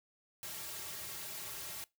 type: noise with comb filter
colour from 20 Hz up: white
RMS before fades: -44 dBFS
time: 0.43-1.84 s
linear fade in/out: 0 ms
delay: 4 ms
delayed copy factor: -1
effects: noise-tail reverb RT60 0.2 s tail -22 dB re dry